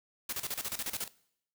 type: noise with tremolo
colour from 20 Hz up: white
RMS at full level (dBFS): -35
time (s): 0.29-1.08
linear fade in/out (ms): 5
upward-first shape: square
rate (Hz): 14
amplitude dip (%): 80
effects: noise-tail reverb RT60 0.7 s tail -21 dB re dry